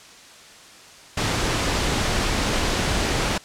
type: noise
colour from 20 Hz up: pink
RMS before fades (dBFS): -22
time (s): 1.17-3.38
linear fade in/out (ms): 5
effects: white hiss -45 dBFS RMS until 3.44 s + low-pass 7000 Hz 12 dB/octave